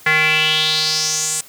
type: tone with band-pass filter sweep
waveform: square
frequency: 155.56 Hz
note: D#3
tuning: in tune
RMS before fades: -17 dBFS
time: 0.06-1.41 s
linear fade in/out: 5 ms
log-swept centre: 1900 to 8300 Hz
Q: 4.5
effects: white hiss -43 dBFS RMS until 1.48 s + high-pass 60 Hz 12 dB/octave